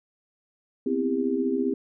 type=chord; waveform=sine; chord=C major seventh; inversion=third; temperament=equal with one note detuned; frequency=246.9 / 261.6 / 329.6 / 400.2 Hz; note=B3 / C4 / E4 / G4; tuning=0 / 0 / 0 / +36 cents; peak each=-32 / -26 / -30 / -27 dBFS; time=0.86-1.74 s; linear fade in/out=5 ms; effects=none